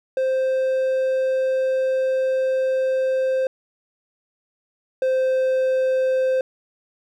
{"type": "tone pair in turn", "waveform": "triangle", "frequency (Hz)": [523.3, 520.3], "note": ["C5", "C5"], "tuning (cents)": [0, -10], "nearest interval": "unison", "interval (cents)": 10, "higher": "first", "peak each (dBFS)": [-16, -15], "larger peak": "second", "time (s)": [[0.17, 3.47], [5.02, 6.41]], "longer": "first", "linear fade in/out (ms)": 2, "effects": []}